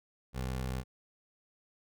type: tone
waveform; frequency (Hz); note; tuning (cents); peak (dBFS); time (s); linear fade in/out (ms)
20% pulse; 64.1; C2; -35; -29; 0.33-0.84; 50
effects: none